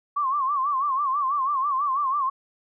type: tone with vibrato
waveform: sine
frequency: 1108.7 Hz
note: C#6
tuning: in tune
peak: -21 dBFS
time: 0.16-2.3 s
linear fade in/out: 10 ms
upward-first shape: sine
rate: 6.1 Hz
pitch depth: 120 cents each way
effects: none